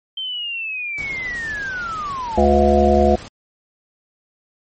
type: linear sweep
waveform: sine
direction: down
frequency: 3136 to 769 Hz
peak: -23 dBFS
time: 0.17-2.45 s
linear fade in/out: 5 ms
type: noise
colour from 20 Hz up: pink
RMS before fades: -36 dBFS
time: 0.98-3.28 s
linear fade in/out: 0 ms
type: harmonic tone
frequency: 71.5 Hz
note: D2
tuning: 46 cents flat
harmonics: 1 / 3 / 5 / 7 / 9 / 10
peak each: -18 / -18 / -18 / -18 / -18 / -18 dBFS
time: 2.37-3.16 s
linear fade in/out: 10 ms
effects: MP3 32 kbps